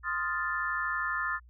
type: chord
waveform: sine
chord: F dominant seventh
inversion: second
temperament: equal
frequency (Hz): 1046.5 / 1244.5 / 1396.9 / 1760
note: C6 / Eb6 / F6 / A6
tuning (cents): 0 / 0 / 0 / 0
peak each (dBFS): -37 / -35 / -35 / -32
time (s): 0.03-1.4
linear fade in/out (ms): 50
effects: added 60 Hz sine -52 dBFS peak until 1.49 s